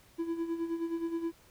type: tone with tremolo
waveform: triangle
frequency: 333.2 Hz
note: E4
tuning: 19 cents sharp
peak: -27 dBFS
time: 0.18-1.32 s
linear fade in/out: 20 ms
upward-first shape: sine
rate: 9.5 Hz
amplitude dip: 65%
effects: pink hiss -61 dBFS RMS until 1.5 s